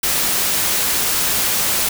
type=noise; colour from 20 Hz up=white; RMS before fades=-18 dBFS; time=0.03-1.89 s; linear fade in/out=5 ms; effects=none